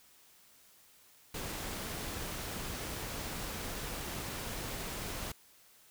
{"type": "noise", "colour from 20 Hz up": "pink", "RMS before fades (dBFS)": -40, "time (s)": [1.34, 5.32], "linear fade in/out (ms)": 5, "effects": ["white hiss -62 dBFS RMS until 5.9 s"]}